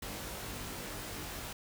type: noise with comb filter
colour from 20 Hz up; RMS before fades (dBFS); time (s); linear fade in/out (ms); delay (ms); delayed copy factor
pink; -42; 0.02-1.53; 5; 20; +0.8
effects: none